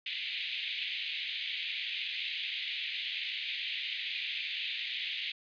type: band-pass noise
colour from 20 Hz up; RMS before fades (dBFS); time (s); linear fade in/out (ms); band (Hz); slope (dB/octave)
white; -37; 0.06-5.32; 5; 2100 to 3800; 48
effects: resampled to 11025 Hz